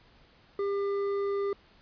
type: tone with hard clipping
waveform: triangle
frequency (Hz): 399.9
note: G4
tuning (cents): +35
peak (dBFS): -29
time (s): 0.59-1.53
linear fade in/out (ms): 2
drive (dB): 11
effects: pink hiss -60 dBFS RMS until 1.81 s + resampled to 11025 Hz

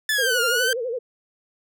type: exponential two-way sweep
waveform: sawtooth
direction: down then up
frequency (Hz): 1763 to 1385 to 1574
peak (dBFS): -16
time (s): 0.09-0.73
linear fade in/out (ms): 2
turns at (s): 0.45
type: tone with vibrato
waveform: sine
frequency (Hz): 484.4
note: B4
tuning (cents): -34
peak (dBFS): -24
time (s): 0.18-0.99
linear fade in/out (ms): 10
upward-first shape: sine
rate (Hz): 12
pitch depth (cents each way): 130
effects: none

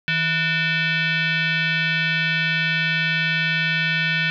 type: tone with frequency modulation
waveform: sine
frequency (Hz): 160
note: D#3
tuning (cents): +49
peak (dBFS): -18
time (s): 0.08-4.3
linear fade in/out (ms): 0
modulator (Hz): 820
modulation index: 3.7
effects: none

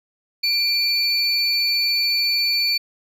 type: tone pair together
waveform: triangle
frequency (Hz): 2380 / 4493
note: D7 / C#8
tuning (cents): +22 / +23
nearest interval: major seventh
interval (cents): 1101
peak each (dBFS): -23 / -17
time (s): 0.43-2.78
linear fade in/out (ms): 10
effects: none

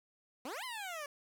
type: exponential two-way sweep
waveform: 15% pulse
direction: up then down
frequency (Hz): 233.1 to 1057 to 562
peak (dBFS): -34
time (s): 0.45-1.06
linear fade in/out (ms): 2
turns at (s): 0.64
effects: none

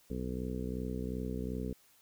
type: harmonic tone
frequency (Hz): 62.7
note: B1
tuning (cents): +27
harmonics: 1 / 2 / 3 / 4 / 5 / 6 / 7 / 8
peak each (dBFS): -40 / -44 / -40 / -41 / -48 / -48 / -43 / -50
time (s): 0.1-1.73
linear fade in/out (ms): 5
effects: white hiss -65 dBFS RMS until 2.01 s

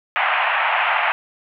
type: band-pass noise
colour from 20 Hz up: pink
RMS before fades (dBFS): -19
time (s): 0.16-1.12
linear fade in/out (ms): 0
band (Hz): 690 to 2800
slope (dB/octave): 48
effects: none

